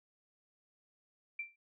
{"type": "tone with exponential decay", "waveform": "sine", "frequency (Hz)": 2352, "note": "D7", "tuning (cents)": 2, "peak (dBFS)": -34, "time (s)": [1.39, 1.56], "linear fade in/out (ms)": 5, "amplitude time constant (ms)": 36, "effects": []}